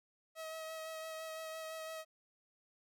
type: tone with vibrato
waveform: sawtooth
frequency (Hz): 639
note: D#5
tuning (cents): +46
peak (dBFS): -39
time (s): 0.35-2.05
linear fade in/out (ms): 50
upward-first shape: sine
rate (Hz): 5.9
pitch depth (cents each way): 15
effects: none